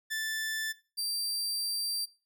sawtooth tone pair in turn, 1760 / 4699 Hz, A6 / D8, 0 / 0 cents, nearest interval octave + perfect fourth, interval 1700 cents, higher second, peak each -28 / -28 dBFS, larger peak neither, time 0.1-0.73 / 0.97-2.06 s, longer second, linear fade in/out 20 ms, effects noise-tail reverb RT60 0.3 s tail -17 dB re dry

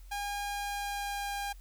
sawtooth tone with pitch glide, 812 to 805.5 Hz, G#5 to G5, -39 to +47 cents, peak -30 dBFS, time 0.11-1.53 s, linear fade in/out 10 ms, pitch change -14 cents, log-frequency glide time 0.44-1.36 s, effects added 44 Hz sine -47 dBFS peak until 1.6 s + white hiss -64 dBFS RMS until 1.6 s

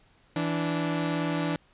sawtooth tone pair together, 164.81 / 291.8 Hz, E3 / D4, 0 / -11 cents, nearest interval minor seventh, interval 989 cents, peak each -25 dBFS, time 0.36-1.56 s, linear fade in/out 2 ms, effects pink hiss -62 dBFS RMS until 1.73 s + resampled to 8000 Hz

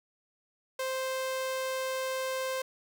sawtooth tone, 523 Hz, C5, 1 cent flat, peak -27 dBFS, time 0.79-2.62 s, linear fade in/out 5 ms, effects none

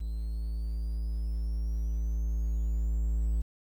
triangle tone with level ramp, 55 Hz, A1, in tune, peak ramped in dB -29 to -23 dBFS, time 0-3.42 s, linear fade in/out 10 ms, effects 10-bit

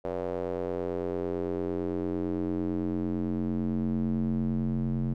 square tone with band-pass filter sweep, 44.45 Hz, F1, 31 cents sharp, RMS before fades -30 dBFS, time 0.04-5.14 s, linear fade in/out 10 ms, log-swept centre 540 to 180 Hz, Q 3.1, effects none

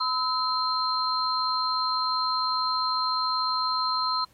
sine tone cluster, 1012 / 1293 / 4161 Hz, B5 / E6 / C8, +42 / -34 / -10 cents, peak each -28 dBFS, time 0-4.25 s, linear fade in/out 10 ms, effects pink hiss -62 dBFS RMS until 4.33 s + AAC 48 kbps

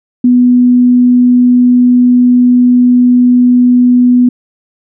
sine tone, 246.9 Hz, B3, in tune, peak -3 dBFS, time 0.24-4.29 s, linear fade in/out 5 ms, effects none

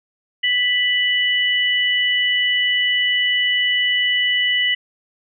sine tone pair together, 1975.6 / 2960 Hz, B6 / F#7, 0 / 0 cents, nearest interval perfect fifth, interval 700 cents, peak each -18 dBFS, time 0.43-4.75 s, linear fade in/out 10 ms, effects none

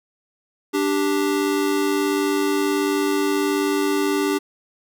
square tone pair together, 293.7 / 392.3 Hz, D4 / G4, 0 / +1 cents, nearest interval perfect fourth, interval 501 cents, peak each -22 dBFS, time 0.73-4.39 s, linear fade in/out 20 ms, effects none

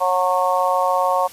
harmonic tone, 182.7 Hz, F#3, 22 cents flat, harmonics 3 / 4 / 5 / 6, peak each -21 / -21 / -21 / -21 dBFS, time 0-1.28 s, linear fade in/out 20 ms, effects white hiss -41 dBFS RMS until 1.32 s + resampled to 32000 Hz

